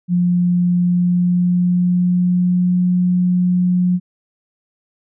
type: tone with pitch glide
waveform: sine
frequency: 176.9 to 179.78 Hz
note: F3 to F#3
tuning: +23 to -50 cents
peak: -12 dBFS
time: 0.08-4 s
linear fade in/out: 50 ms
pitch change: +27 cents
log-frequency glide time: 0.78-2.82 s
effects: none